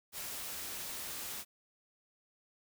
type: noise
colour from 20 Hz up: white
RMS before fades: -42 dBFS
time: 0.12-1.45 s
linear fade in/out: 50 ms
effects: none